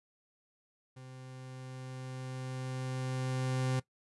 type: tone with level ramp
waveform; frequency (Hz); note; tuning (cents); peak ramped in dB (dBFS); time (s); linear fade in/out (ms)
40% pulse; 129.5; C3; -17; -47 to -28; 0.96-3.8; 10
effects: noise-tail reverb RT60 0.1 s tail -18 dB re dry + resampled to 24000 Hz